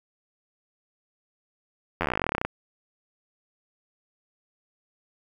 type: slowing click train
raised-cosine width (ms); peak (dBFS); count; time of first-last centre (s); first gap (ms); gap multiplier
0.5; -10; 22; 2.01-2.45; 11; 1.06
effects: 8-bit